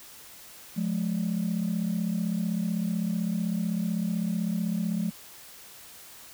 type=tone pair together; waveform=sine; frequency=177.28 / 213.1 Hz; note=F3 / G#3; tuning=+26 / +45 cents; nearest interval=minor third; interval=319 cents; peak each=-27 dBFS; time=0.76-5.11 s; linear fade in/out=20 ms; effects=tanh soft clip ceiling -21 dBFS + white hiss -48 dBFS RMS until 6.33 s